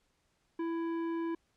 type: tone with tanh clipping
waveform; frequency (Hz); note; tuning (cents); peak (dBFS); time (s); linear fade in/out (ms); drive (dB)
sine; 332.1; E4; +13; -34; 0.59-1.35; 5; 12
effects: pink hiss -75 dBFS RMS until 1.56 s + low-pass 9000 Hz 12 dB/octave